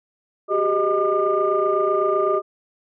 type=tone cluster; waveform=sine; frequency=377.5 / 405.4 / 621 / 1203 Hz; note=F#4 / G#4 / D#5 / D6; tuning=+35 / -42 / -3 / +41 cents; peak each=-22 dBFS; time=0.48-2.42 s; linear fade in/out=50 ms; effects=tanh soft clip ceiling -8 dBFS